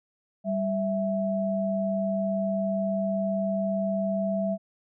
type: tone pair together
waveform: sine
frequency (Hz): 195.77 / 659.3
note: G3 / E5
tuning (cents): -2 / 0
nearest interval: octave + major sixth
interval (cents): 2102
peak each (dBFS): -27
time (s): 0.44-4.58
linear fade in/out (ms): 50
effects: none